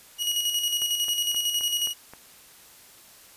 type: tone with tremolo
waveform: sawtooth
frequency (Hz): 2900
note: F#7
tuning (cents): -35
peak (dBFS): -19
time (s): 0.18-1.94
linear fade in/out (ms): 50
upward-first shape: square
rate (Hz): 11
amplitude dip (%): 45
type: click train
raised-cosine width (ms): 0.5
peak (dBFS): -27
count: 6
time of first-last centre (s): 0.82-2.136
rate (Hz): 3.8
effects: white hiss -51 dBFS RMS until 3.36 s + resampled to 32000 Hz